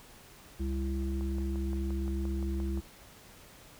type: harmonic tone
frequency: 67 Hz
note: C2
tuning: 42 cents sharp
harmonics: 1 / 3 / 5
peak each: -31 / -38 / -38 dBFS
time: 0.59-2.81 s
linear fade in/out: 20 ms
type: click train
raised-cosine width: 1 ms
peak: -33 dBFS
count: 10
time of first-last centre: 1.21-2.775 s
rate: 5.75 Hz
effects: pink hiss -54 dBFS RMS until 3.79 s